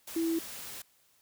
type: tone in noise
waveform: sine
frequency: 329.6 Hz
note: E4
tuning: in tune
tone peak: -27 dBFS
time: 0.16-0.39 s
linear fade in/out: 5 ms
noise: white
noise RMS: -43 dBFS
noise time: 0.07-0.82 s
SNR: +13 dB
effects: white hiss -67 dBFS RMS until 1.21 s